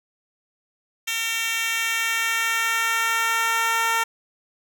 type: tone with high-pass filter sweep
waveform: 10% pulse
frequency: 455.4 Hz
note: A#4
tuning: 40 cents flat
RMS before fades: -23 dBFS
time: 1.07-4.04 s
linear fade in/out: 10 ms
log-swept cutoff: 2800 to 920 Hz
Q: 1.3
effects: none